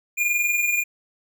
square tone pair together, 2400 / 2421 Hz, D7 / D#7, +37 / -48 cents, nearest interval unison, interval 15 cents, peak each -28 / -21 dBFS, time 0.17-0.84 s, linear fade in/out 20 ms, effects none

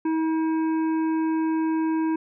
harmonic tone, 320 Hz, D#4, 49 cents sharp, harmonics 1 / 3 / 5 / 7 / 8, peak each -21 / -32 / -41 / -49 / -49 dBFS, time 0.05-2.16 s, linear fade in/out 5 ms, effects none

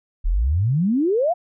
sine exponential sweep, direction up, 35.33 to 740 Hz, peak -16 dBFS, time 0.24-1.34 s, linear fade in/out 20 ms, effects none

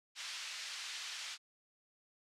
white band-pass noise, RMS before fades -44 dBFS, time 0.15-1.38 s, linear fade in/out 50 ms, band 1700 to 5200 Hz, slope 12 dB/octave, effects low-pass 8000 Hz 12 dB/octave

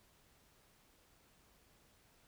silence, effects pink hiss -69 dBFS RMS until 2.27 s

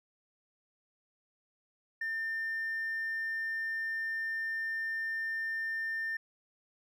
triangle tone with hard clipping, 1800 Hz, A6, 39 cents sharp, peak -32 dBFS, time 2.01-6.17 s, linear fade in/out 5 ms, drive 2 dB, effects none

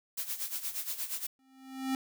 blue noise with tremolo, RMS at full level -34 dBFS, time 0.17-1.27 s, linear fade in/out 10 ms, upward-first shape sine, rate 8.5 Hz, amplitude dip 75%
square tone with exponential growth, 264.3 Hz, C4, 18 cents sharp, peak -28 dBFS, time 1.39-1.95 s, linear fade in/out 1 ms, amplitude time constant 120 ms
effects none

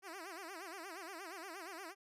10% pulse tone with vibrato, 357.3 Hz, F4, 40 cents sharp, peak -38 dBFS, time 0.02-1.95 s, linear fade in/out 50 ms, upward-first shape sine, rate 8.5 Hz, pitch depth 200 cents each way, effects resampled to 32000 Hz

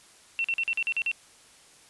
sine tone bursts, 2709 Hz, E7, 47 cents sharp, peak -24 dBFS, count 8, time 0.39-1.115 s, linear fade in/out 0 ms, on 53 ms, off 43 ms, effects white hiss -55 dBFS RMS until 1.89 s + resampled to 24000 Hz

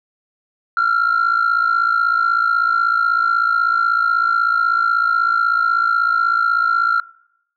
sine tone pair together, 1349 / 1405.2 Hz, E6 / F6, +40 / +10 cents, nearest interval minor second, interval 70 cents, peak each -15 dBFS, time 0.77-7 s, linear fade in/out 2 ms, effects noise-tail reverb RT60 0.8 s tail -23 dB re dry + tanh soft clip ceiling -9 dBFS

